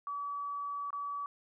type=tone with dropouts; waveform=sine; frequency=1144 Hz; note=D6; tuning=46 cents flat; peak=-35 dBFS; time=0.07-1.26 s; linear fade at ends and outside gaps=1 ms; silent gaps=0.905-0.929 s; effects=none